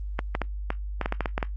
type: clicks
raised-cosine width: 0.5 ms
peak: -11 dBFS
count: 11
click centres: 0.191 / 0.351 / 0.417 / 0.704 / 1.013 / 1.059 / 1.124 / 1.207 / 1.258 / 1.379 / 1.428 s
effects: added 50 Hz sine -30 dBFS peak until 1.56 s + Opus 32 kbps